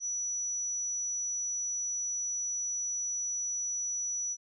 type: tone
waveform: sine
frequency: 5900 Hz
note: F#8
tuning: 6 cents flat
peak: -31 dBFS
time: 0-4.37 s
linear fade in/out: 50 ms
effects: none